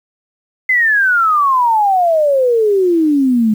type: exponential sweep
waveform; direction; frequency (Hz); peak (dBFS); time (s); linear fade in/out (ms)
sine; down; 2069 to 210; -9; 0.69-3.54; 5
effects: 7-bit